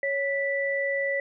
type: tone pair together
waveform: sine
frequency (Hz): 554.9 / 1971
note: C#5 / B6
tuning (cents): +2 / -4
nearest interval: octave + minor seventh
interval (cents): 2194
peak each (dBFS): -27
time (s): 0.03-1.2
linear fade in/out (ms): 2
effects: none